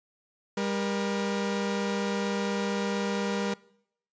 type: tone pair together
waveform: sawtooth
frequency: 200 / 475.7 Hz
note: G3 / A#4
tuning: +35 / +35 cents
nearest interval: octave + minor third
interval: 1500 cents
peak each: -25 / -28 dBFS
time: 0.57-3.54 s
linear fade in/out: 5 ms
effects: noise-tail reverb RT60 0.7 s tail -22 dB re dry + resampled to 16000 Hz